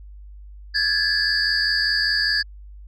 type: tone cluster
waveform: sine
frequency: 1651 / 1736 / 4560 / 4906 Hz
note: G#6 / A6 / C#8 / D#8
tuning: -11 / -24 / +48 / -25 cents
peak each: -23 dBFS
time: 0.74-2.43 s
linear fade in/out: 20 ms
effects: tanh soft clip ceiling -10 dBFS + added 50 Hz sine -38 dBFS peak until 2.87 s